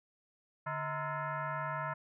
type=tone with frequency modulation; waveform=sine; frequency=146.83 Hz; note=D3; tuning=in tune; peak=-34 dBFS; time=0.66-1.94 s; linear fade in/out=10 ms; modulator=392 Hz; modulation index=3.9; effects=none

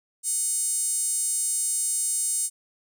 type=tone with high-pass filter; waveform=5% pulse; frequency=740 Hz; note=F#5; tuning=in tune; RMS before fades=-26 dBFS; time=0.23-2.5 s; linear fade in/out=50 ms; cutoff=8700 Hz; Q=3.4; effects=none

